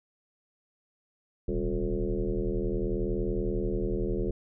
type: tone with frequency modulation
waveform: sine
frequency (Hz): 196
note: G3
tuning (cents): 0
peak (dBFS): -26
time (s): 1.48-4.31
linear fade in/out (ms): 5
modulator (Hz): 80.6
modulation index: 3.4
effects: none